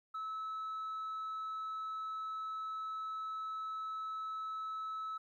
sine tone, 1300 Hz, E6, 24 cents flat, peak -36 dBFS, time 0.14-5.18 s, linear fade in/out 10 ms, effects tanh soft clip ceiling -37 dBFS + 13-bit

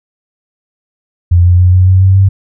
sine tone with pitch steps, 87.31 / 88.84 / 90.39 / 91.97 / 93.58 / 95.21 / 96.88 Hz, F2 / F2 / F#2 / F#2 / F#2 / G2 / G2, 0 / +30 / -40 / -10 / +20 / -50 / -20 cents, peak -3 dBFS, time 1.31-2.29 s, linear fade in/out 10 ms, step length 140 ms, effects none

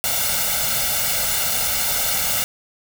white noise with comb filter, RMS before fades -21 dBFS, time 0.04-2.44 s, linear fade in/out 0 ms, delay 1.4 ms, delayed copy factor +0.9, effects none

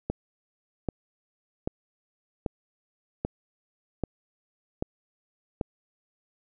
click train, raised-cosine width 2 ms, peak -14 dBFS, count 8, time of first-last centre 0.1-5.612 s, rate 1.27 Hz, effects none

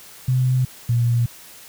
sine tone pair in turn, 128.1 / 118.86 Hz, C3 / A#2, -36 / +34 cents, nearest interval minor second, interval 130 cents, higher first, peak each -15 dBFS, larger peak neither, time 0.28-0.65 / 0.89-1.26 s, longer neither, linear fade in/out 5 ms, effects white hiss -43 dBFS RMS until 1.68 s

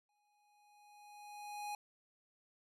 square tone with exponential growth, 829 Hz, G#5, 3 cents flat, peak -40 dBFS, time 0.09-1.75 s, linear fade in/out 2 ms, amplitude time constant 360 ms, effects resampled to 32000 Hz

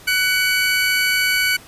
30% pulse tone pair together, 1490 / 2262 Hz, F#6 / C#7, +12 / +34 cents, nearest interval perfect fifth, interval 722 cents, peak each -16 dBFS, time 0.07-1.57 s, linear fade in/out 10 ms, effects pink hiss -43 dBFS RMS until 1.67 s + resampled to 32000 Hz

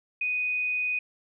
sine tone, 2489 Hz, D#7, in tune, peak -25 dBFS, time 0.21-0.99 s, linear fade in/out 5 ms, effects none

